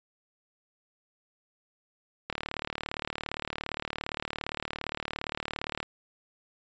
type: click train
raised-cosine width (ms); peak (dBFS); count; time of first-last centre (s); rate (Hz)
0.3; -16; 133; 2.3-5.829; 37.4
effects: resampled to 16000 Hz